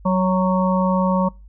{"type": "harmonic tone with a mistuned harmonic", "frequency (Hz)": 185, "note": "F#3", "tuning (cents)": 0, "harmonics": [1, 3, 5, 6], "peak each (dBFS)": [-17, -22, -24, -25], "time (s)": [0.05, 1.29], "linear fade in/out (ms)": 10, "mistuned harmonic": 1, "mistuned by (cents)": 19, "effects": ["noise-tail reverb RT60 0.3 s tail -26 dB re dry", "added 50 Hz sine -40 dBFS peak until 1.48 s"]}